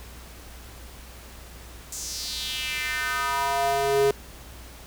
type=tone with high-pass filter sweep; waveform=square; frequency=138.59 Hz; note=C#3; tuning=in tune; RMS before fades=-26 dBFS; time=1.92-4.11 s; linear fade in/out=2 ms; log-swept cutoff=7200 to 370 Hz; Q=3.2; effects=added 60 Hz sine -44 dBFS peak until 4.86 s + pink hiss -46 dBFS RMS until 4.86 s